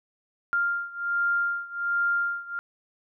sine beating tone pair, 1396.9 / 1398.2 Hz, F6 / F6, 0 / +2 cents, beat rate 1.3 Hz, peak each -26 / -28 dBFS, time 0.53-2.59 s, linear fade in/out 0 ms, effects none

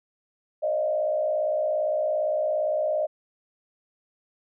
sine tone with frequency modulation, 614 Hz, D#5, 23 cents flat, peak -22 dBFS, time 0.62-3.07 s, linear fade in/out 20 ms, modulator 57.5 Hz, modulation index 0.82, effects none

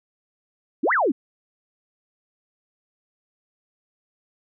sine exponential two-way sweep, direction up then down, 230.5 to 2093 to 230.5 Hz, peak -17 dBFS, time 0.83-1.12 s, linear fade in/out 10 ms, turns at 0.93 s, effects none

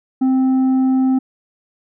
sine tone with tanh clipping, 261.3 Hz, C4, 2 cents flat, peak -13 dBFS, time 0.21-1.19 s, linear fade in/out 10 ms, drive 5 dB, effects none

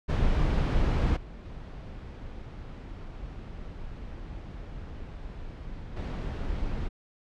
brown noise with level steps, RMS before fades -24 / -42 / -40 / -32 dBFS, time 0.08-6.89 s, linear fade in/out 20 ms, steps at 1.16 / 1.45 / 5.96 s, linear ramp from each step 10 ms, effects low-pass 4000 Hz 12 dB/octave

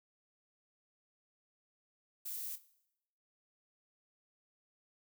violet noise with echo, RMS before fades -42 dBFS, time 2.25-2.56 s, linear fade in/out 10 ms, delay 27 ms, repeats 2, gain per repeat -13 dB, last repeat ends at 2.614 s, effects noise-tail reverb RT60 0.8 s tail -18 dB re dry

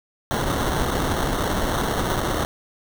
pink noise with sample-and-hold, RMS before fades -23 dBFS, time 0.31-2.45 s, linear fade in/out 0 ms, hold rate 2450 Hz, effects none

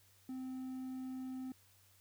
triangle tone, 259 Hz, C4, 17 cents flat, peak -39 dBFS, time 0.29-1.52 s, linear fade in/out 2 ms, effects added 96 Hz sine -70 dBFS peak until 2 s + white hiss -68 dBFS RMS until 2 s

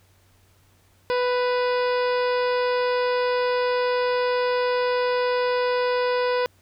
harmonic tone with a mistuned harmonic, 495.5 Hz, B4, 6 cents sharp, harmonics 1 / 2 / 3 / 4 / 5 / 6 / 7 / 8 / 9 / 10, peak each -21 / -27 / -32 / -36 / -37 / -42 / -41 / -44 / -42 / -41 dBFS, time 1.1-6.46 s, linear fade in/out 0 ms, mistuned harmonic 6, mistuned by -54 cents, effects added 94 Hz sine -59 dBFS peak until 6.61 s + pink hiss -61 dBFS RMS until 6.61 s

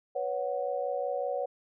sine chord, B suspended second, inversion none, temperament equal with one note detuned, 493.9 / 559.2 / 740 Hz, B4 / C#5 / F#5, 0 / +15 / 0 cents, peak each -34 / -32 / -35 dBFS, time 0.15-1.46 s, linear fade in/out 10 ms, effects none

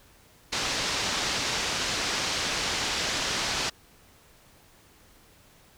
white low-pass noise, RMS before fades -29 dBFS, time 0.52-3.7 s, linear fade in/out 10 ms, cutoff 6000 Hz, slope 24 dB/octave, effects pink hiss -57 dBFS RMS until 5.77 s

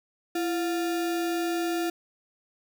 sine tone with sample-and-hold, 337.2 Hz, E4, 39 cents sharp, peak -25 dBFS, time 0.35-1.9 s, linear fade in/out 5 ms, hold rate 1050 Hz, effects none

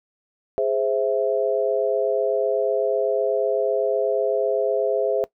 sine chord, Ab augmented, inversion none, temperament equal, 415.3 / 523.3 / 659.3 Hz, Ab4 / C5 / E5, 0 / 0 / 0 cents, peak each -23 dBFS, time 0.58-5.24 s, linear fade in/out 0 ms, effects noise-tail reverb RT60 0.1 s tail -20 dB re dry

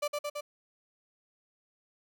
35% pulse tone with echo, 587.3 Hz, D5, in tune, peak -27 dBFS, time 0.02-0.08 s, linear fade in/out 10 ms, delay 110 ms, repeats 3, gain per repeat -2 dB, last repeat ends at 0.41 s, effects none

